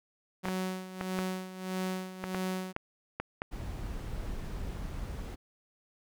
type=tone with tremolo; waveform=sawtooth; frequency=186.2 Hz; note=F#3; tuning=11 cents sharp; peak=-27 dBFS; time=0.43-2.73 s; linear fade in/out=20 ms; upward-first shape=sine; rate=1.6 Hz; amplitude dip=75%
type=clicks; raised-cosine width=0.5 ms; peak=-18 dBFS; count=9; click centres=0.455 / 0.485 / 1.011 / 1.189 / 2.24 / 2.347 / 2.764 / 3.2 / 3.419 s
type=noise; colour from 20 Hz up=brown; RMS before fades=-38 dBFS; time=3.51-5.36 s; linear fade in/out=20 ms
effects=none